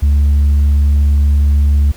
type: tone with tanh clipping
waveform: sine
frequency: 71.9 Hz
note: D2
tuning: 36 cents flat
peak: -8 dBFS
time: 0.02-1.92 s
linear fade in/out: 10 ms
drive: 2 dB
effects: pink hiss -40 dBFS RMS until 1.96 s